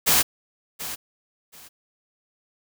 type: noise with echo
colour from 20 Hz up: white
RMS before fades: -18 dBFS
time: 0.06-0.23 s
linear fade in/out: 20 ms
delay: 730 ms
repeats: 2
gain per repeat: -14 dB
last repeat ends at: 1.69 s
effects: none